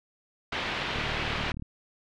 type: low-pass noise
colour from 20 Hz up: white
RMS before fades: -32 dBFS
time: 0.52-1.52 s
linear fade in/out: 5 ms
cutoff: 3300 Hz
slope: 24 dB/octave
type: click train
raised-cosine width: 5 ms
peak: -25 dBFS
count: 26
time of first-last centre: 0.96-1.623 s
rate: 37.7 Hz
effects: none